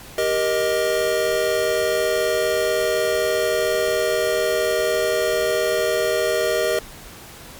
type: chord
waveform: square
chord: Eb major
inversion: first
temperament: equal with one note detuned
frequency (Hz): 392 / 472.1 / 622.3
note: G4 / Bb4 / Eb5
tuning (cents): 0 / +22 / 0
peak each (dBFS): -25 / -23 / -22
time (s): 0.18-6.79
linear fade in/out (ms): 2
effects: pink hiss -40 dBFS RMS until 7.59 s + MP3 96 kbps